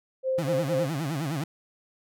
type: tone bursts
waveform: sine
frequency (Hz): 523.3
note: C5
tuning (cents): 0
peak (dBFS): -23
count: 3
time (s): 0.23-0.874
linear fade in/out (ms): 50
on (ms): 200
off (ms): 22
type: tone with vibrato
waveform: 30% pulse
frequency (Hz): 150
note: D3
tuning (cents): +37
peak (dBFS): -25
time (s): 0.38-1.44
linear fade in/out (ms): 5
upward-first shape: sine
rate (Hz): 9.7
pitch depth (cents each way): 210
effects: none